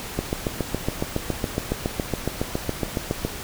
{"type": "click train", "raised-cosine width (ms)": 2, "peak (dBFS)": -9, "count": 23, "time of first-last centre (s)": [0.19, 3.25], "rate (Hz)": 7.19, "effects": ["pink hiss -34 dBFS RMS until 3.43 s"]}